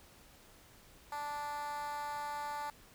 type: tone with high-pass filter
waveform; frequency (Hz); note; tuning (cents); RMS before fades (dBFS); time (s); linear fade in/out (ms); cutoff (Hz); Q
10% pulse; 292.8; D4; -5; -40; 1.12-2.7; 2; 850; 4.2
effects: pink hiss -60 dBFS RMS until 2.94 s